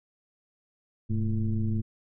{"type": "tone with frequency modulation", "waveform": "sine", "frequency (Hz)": 103, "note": "G#2", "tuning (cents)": -14, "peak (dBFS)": -24, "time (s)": [1.09, 1.82], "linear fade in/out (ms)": 20, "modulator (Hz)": 116, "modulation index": 1.1, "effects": []}